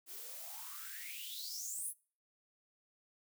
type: noise with high-pass filter sweep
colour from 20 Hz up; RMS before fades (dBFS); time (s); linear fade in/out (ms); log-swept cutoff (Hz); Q
blue; -45; 0.06-1.94; 50; 330 to 11000; 9.4
effects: noise-tail reverb RT60 0.4 s tail -23 dB re dry